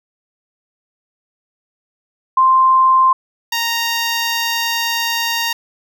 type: tone pair in turn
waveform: sine / 10% pulse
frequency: 1046.5 / 929.7 Hz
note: C6 / A#5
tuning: 0 / -5 cents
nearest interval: major second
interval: 205 cents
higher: first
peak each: -8 dBFS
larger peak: neither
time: 2.37-3.13 / 3.52-5.53 s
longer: second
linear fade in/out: 5 ms
effects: none